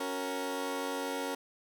20% pulse chord, F# major, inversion second, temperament equal, 277.2 / 370 / 466.2 Hz, C#4 / F#4 / A#4, 0 / 0 / 0 cents, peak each -32 / -37 / -32 dBFS, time 0-1.35 s, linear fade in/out 5 ms, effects none

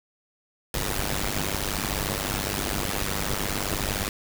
pink noise with amplitude modulation, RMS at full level -24 dBFS, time 0.74-4.09 s, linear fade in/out 2 ms, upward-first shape sine, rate 99.5 Hz, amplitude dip 95%, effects none

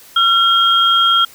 sine tone pair together, 1365 / 3239 Hz, F6 / G#7, -40 / -44 cents, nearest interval octave + minor third, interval 1496 cents, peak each -12 dBFS, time 0.16-1.25 s, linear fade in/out 5 ms, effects white hiss -42 dBFS RMS until 1.34 s

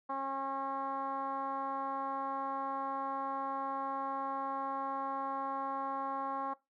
10% pulse tone with low-pass filter, 271.6 Hz, C#4, 35 cents flat, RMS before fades -37 dBFS, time 0.09-6.54 s, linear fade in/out 10 ms, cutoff 1000 Hz, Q 3.9, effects noise-tail reverb RT60 0.2 s tail -19 dB re dry

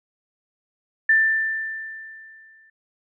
sine tone with exponential decay, 1776 Hz, A6, 16 cents sharp, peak -12 dBFS, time 1.09-2.7 s, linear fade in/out 5 ms, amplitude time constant 350 ms, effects none

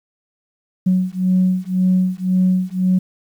sine beating tone pair, 183.7 / 185.6 Hz, F#3 / F#3, -12 / +6 cents, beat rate 1.9 Hz, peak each -16 dBFS, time 0.86-2.99 s, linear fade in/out 10 ms, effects tanh soft clip ceiling -7 dBFS + 8-bit

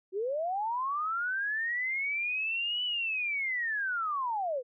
sine linear two-way sweep, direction up then down, 360.6 to 2990 to 472.6 Hz, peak -29 dBFS, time 0.12-4.63 s, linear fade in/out 50 ms, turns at 2.84 s, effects none

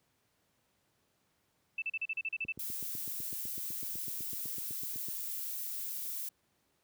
sine tone bursts, 2644 Hz, E7, 5 cents sharp, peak -32 dBFS, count 10, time 1.78-2.523 s, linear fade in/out 5 ms, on 41 ms, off 37 ms
click train, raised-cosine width 3 ms, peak -35 dBFS, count 22, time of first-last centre 2.45-5.085 s, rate 7.97 Hz
violet noise, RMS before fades -39 dBFS, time 2.59-6.29 s, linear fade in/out 5 ms
effects pink hiss -75 dBFS RMS until 6.83 s + high-pass 80 Hz 12 dB/octave

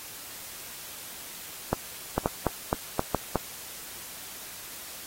clicks, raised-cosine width 1 ms, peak -9 dBFS, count 8, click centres 1.73 / 2.18 / 2.259 / 2.467 / 2.729 / 2.994 / 3.147 / 3.357 s, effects white hiss -42 dBFS RMS until 5.06 s + AAC 48 kbps

